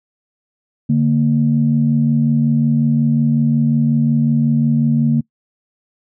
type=tone pair together; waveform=sine; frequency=145.6 / 231.1 Hz; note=D3 / A#3; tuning=-15 / -15 cents; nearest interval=minor sixth; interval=800 cents; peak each=-14 / -13 dBFS; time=0.89-5.21 s; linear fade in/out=10 ms; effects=noise-tail reverb RT60 0.1 s tail -23 dB re dry + tanh soft clip ceiling -3 dBFS